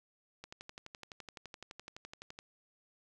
click train, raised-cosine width 0.2 ms, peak -29 dBFS, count 24, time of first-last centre 0.44-2.389 s, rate 11.8 Hz, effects none

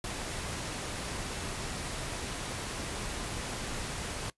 pink noise, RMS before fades -37 dBFS, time 0.04-4.3 s, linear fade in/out 2 ms, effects noise-tail reverb RT60 0.1 s tail -19 dB re dry + resampled to 24000 Hz

